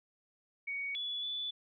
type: tone with pitch steps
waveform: sine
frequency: 2239 / 3421 / 3469 Hz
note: C#7 / A7 / A7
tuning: +17 / -49 / -25 cents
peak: -35 dBFS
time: 0.67-1.51 s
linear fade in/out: 10 ms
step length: 280 ms
effects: none